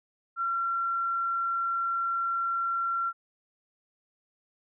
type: tone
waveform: sine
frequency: 1365 Hz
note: F6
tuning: 40 cents flat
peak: -26 dBFS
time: 0.36-3.13 s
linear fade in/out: 50 ms
effects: none